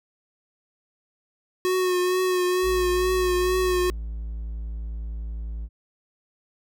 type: tone with vibrato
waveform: square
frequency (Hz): 365.5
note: F#4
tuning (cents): -21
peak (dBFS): -21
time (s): 1.65-3.9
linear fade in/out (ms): 0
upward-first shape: triangle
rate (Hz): 2.2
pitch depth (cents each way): 33
type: tone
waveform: triangle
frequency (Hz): 55.5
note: A1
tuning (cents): +16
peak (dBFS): -27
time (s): 2.62-5.69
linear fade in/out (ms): 50
effects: none